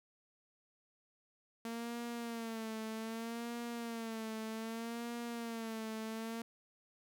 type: tone with vibrato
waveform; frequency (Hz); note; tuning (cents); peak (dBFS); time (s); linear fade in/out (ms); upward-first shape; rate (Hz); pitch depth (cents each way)
sawtooth; 228.3; A#3; -36; -36; 1.65-6.42; 2; sine; 0.64; 64
effects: none